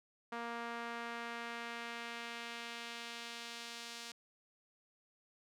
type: tone with band-pass filter sweep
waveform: sawtooth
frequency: 234.3 Hz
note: A#3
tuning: 9 cents sharp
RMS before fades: -45 dBFS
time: 0.32-4.12 s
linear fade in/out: 5 ms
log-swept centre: 1200 to 4800 Hz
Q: 1
effects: none